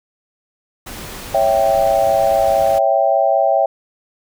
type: noise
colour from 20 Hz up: pink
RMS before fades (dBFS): -31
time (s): 0.86-2.79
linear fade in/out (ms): 10
type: chord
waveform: sine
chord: C# diminished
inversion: none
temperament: equal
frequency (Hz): 554.4 / 659.3 / 784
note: C#5 / E5 / G5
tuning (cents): 0 / 0 / 0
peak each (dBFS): -17 / -15 / -16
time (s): 1.34-3.66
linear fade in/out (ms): 5
effects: none